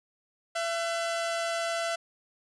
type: tone pair together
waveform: sawtooth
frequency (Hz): 672.6 / 1510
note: E5 / F#6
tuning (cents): +35 / +35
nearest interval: octave + major second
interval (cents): 1400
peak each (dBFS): -25 / -34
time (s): 0.55-1.96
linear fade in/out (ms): 10
effects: resampled to 22050 Hz